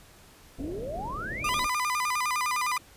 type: low-pass noise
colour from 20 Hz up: pink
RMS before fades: -39 dBFS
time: 0.58-1.67 s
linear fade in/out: 10 ms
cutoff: 690 Hz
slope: 96 dB/octave
type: exponential sweep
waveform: sine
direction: up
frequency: 255.6 to 4232 Hz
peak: -33 dBFS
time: 0.59-1.64 s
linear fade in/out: 20 ms
type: tone with vibrato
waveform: 30% pulse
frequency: 1100 Hz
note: C#6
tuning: 14 cents flat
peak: -23 dBFS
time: 1.44-2.78 s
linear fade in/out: 5 ms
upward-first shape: square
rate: 9.8 Hz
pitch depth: 160 cents each way
effects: pink hiss -54 dBFS RMS until 2.96 s + resampled to 32000 Hz